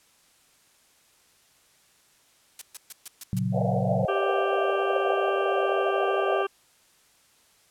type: noise bursts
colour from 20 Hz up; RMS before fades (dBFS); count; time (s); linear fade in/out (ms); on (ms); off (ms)
blue; -35; 6; 2.59-3.39; 2; 25; 130
type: chord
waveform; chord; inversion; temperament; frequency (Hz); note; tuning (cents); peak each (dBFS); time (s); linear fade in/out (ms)
sine; F# major; first; equal; 116.54 / 138.59 / 185; A#2 / C#3 / F#3; 0 / 0 / 0; -28 / -30 / -27; 3.33-4.05; 0
type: band-pass noise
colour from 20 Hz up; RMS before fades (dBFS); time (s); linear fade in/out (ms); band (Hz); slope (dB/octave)
pink; -28; 3.52-6.45; 50; 480 to 770; 96
type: harmonic tone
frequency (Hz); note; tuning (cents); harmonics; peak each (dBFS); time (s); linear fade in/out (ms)
392.8; G4; +4; 1 / 2 / 3 / 4 / 6 / 7 / 8; -26 / -36 / -30 / -35 / -46 / -39 / -43; 4.08-6.47; 10
effects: white hiss -61 dBFS RMS until 7.7 s + low-pass 11000 Hz 12 dB/octave